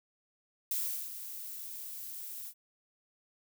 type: noise with ADSR envelope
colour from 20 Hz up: violet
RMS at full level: -32 dBFS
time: 0.71-2.54 s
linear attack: 3 ms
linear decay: 370 ms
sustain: -11 dB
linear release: 70 ms
effects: none